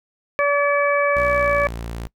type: harmonic tone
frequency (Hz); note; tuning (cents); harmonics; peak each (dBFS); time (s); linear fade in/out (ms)
573; D5; -43; 1 / 2 / 3 / 4; -18 / -21 / -23 / -24; 0.39-1.67; 0
type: tone with pitch glide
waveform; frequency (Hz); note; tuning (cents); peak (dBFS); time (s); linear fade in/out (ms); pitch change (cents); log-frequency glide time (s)
sawtooth; 61.6 to 57.47; B1 to A#1; -4 to -24; -24; 1.16-2.07; 0; -120; 1.42-1.48
effects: noise-tail reverb RT60 0.1 s tail -23 dB re dry